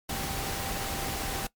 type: tone in noise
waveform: sine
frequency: 784 Hz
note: G5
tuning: in tune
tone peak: -39 dBFS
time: 0.09-1.47 s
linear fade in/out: 5 ms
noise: pink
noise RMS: -33 dBFS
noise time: 0.09-1.47 s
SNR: -9 dB
effects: noise-tail reverb RT60 0.1 s tail -20 dB re dry + MP3 96 kbps